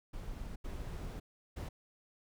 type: noise bursts at uneven times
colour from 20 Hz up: brown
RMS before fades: -42 dBFS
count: 3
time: 0.13-0.56 / 0.64-1.2 / 1.56-1.69 s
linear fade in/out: 10 ms
effects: none